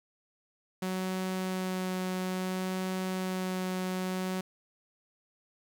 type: tone with vibrato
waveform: sawtooth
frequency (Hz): 185.8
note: F#3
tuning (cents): +7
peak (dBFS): -27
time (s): 0.82-4.41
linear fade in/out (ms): 5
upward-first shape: sine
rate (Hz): 0.59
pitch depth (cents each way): 9
effects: 10-bit